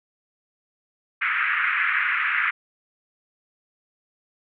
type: band-pass noise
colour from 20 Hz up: pink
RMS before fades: -23 dBFS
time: 1.21-2.51 s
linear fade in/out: 10 ms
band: 1300 to 2400 Hz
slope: 48 dB/octave
effects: none